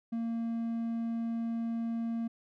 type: tone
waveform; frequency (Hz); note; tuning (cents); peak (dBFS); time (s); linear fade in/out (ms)
triangle; 230; A#3; -23; -29; 0.12-2.28; 10
effects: none